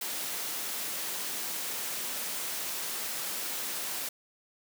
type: high-pass noise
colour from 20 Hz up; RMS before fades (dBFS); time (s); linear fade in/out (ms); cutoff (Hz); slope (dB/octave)
white; -35; 0.01-4.09; 5; 190; 12
effects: none